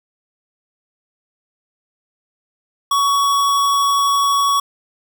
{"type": "tone", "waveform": "square", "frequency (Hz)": 1122, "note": "C#6", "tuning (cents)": 21, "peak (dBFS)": -14, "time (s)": [2.91, 4.6], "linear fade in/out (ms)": 5, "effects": []}